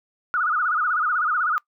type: tone with vibrato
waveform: sine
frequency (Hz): 1338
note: E6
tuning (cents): +25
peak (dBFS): -19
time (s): 0.34-1.58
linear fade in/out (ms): 0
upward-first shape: sine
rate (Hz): 16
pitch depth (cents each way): 180
effects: noise-tail reverb RT60 0.1 s tail -22 dB re dry